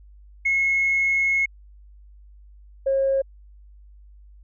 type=tone pair in turn; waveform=sine; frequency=2174 / 541.2 Hz; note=C#7 / C#5; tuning=-34 / -42 cents; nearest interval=2 octaves; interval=2408 cents; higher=first; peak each=-17 dBFS; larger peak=neither; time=0.45-1.46 / 2.86-3.22 s; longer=first; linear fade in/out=10 ms; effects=tanh soft clip ceiling -13 dBFS + added 50 Hz sine -45 dBFS peak until 4.43 s